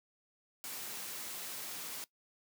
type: noise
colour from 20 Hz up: white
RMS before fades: -43 dBFS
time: 0.64-2.04 s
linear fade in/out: 0 ms
effects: noise-tail reverb RT60 0.1 s tail -19 dB re dry + high-pass 150 Hz 12 dB/octave